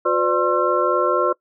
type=tone cluster; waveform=sine; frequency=359.2 / 506 / 590 / 1065 / 1348 Hz; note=F4 / B4 / D5 / C6 / E6; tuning=+49 / +42 / +8 / +30 / +38 cents; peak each=-22 dBFS; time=0.05-1.33 s; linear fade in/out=10 ms; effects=noise-tail reverb RT60 0.1 s tail -22 dB re dry